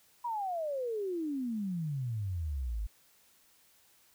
sine exponential sweep, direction down, 983 to 49 Hz, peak -32 dBFS, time 0.24-2.87 s, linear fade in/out 10 ms, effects white hiss -65 dBFS RMS until 4.14 s

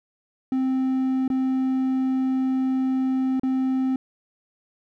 triangle tone with dropouts, 261.5 Hz, C4, 1 cent flat, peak -18 dBFS, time 0.52-3.96 s, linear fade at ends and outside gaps 2 ms, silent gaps 1.279-1.301 / 3.397-3.433 s, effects none

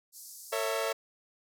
white band-pass noise, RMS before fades -48 dBFS, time 0.12-0.74 s, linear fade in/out 50 ms, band 4700 to 14000 Hz, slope 48 dB/octave
sawtooth chord, A major, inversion none, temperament equal with one note detuned, 451.3 / 554.4 / 659.3 Hz, A4 / C#5 / E5, +44 / 0 / 0 cents, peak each -30 dBFS, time 0.52-0.93 s, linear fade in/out 10 ms
effects none

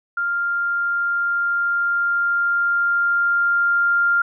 sine tone with level ramp, 1396.9 Hz, F6, in tune, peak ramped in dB -19 to -14 dBFS, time 0.17-4.22 s, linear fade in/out 5 ms, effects none

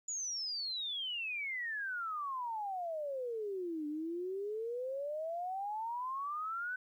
sine exponential two-way sweep, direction down then up, 6970 to 293.7 to 1523 Hz, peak -36 dBFS, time 0.08-6.76 s, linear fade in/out 5 ms, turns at 3.87 s, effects 12-bit

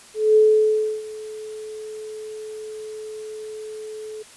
sine tone with ADSR envelope, 431.4 Hz, A4, 34 cents flat, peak -10 dBFS, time 0.14-4.23 s, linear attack 220 ms, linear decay 660 ms, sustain -21 dB, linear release 12 ms, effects white hiss -46 dBFS RMS until 4.36 s + resampled to 24000 Hz

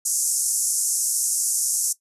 white band-pass noise, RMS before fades -23 dBFS, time 0.05-1.93 s, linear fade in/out 10 ms, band 5900 to 11000 Hz, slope 48 dB/octave, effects noise-tail reverb RT60 0.1 s tail -17 dB re dry + resampled to 32000 Hz

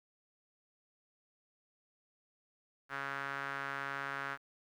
sawtooth tone with band-pass filter, 138.59 Hz, C#3, in tune, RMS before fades -40 dBFS, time 2.89-4.38 s, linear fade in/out 50 ms, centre 1500 Hz, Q 3.2, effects 11-bit

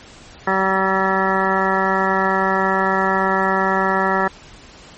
harmonic tone, 191.2 Hz, G3, 43 cents flat, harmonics 1 / 2 / 3 / 4 / 5 / 6 / 7 / 9 / 10, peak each -24 / -23 / -25 / -23 / -22 / -27 / -22 / -23 / -27 dBFS, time 0.47-4.28 s, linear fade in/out 5 ms, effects pink hiss -42 dBFS RMS until 4.97 s + MP3 32 kbps

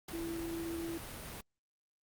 sine tone in noise, 333.3 Hz, E4, 19 cents sharp, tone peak -37 dBFS, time 0.13-0.98 s, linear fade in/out 5 ms, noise pink, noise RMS -45 dBFS, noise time 0.08-1.41 s, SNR +5 dB, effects Opus 48 kbps

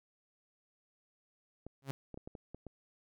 clicks, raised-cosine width 2 ms, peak -32 dBFS, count 7, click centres 1.666 / 2.143 / 2.175 / 2.275 / 2.352 / 2.546 / 2.667 s
sawtooth tone with exponential growth, 136.3 Hz, C#3, 29 cents flat, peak -29 dBFS, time 1.82-1.91 s, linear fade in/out 0 ms, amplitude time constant 18 ms
effects none

